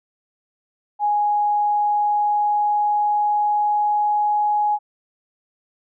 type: tone with pitch glide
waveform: sine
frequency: 830.6 to 835.9 Hz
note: G#5 to G#5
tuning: 0 to +11 cents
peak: -16 dBFS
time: 0.99-4.79 s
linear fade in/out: 50 ms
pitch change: +11 cents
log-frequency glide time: 1.57-4.35 s
effects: none